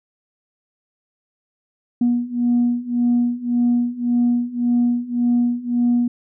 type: beating tone pair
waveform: sine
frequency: 240.1 / 241.9 Hz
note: B3 / B3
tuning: -49 / -36 cents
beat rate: 1.8 Hz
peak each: -19 / -17 dBFS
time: 2.01-6.08 s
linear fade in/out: 5 ms
effects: tanh soft clip ceiling -10 dBFS